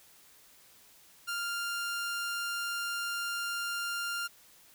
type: tone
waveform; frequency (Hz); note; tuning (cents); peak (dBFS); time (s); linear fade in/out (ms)
sawtooth; 1396.9; F6; 0; -29; 1.27-4.28; 20
effects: white hiss -59 dBFS RMS until 4.74 s